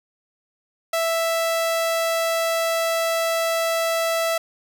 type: tone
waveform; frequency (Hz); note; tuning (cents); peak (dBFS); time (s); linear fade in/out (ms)
sawtooth; 660; E5; +2; -16; 0.93-4.38; 5
effects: none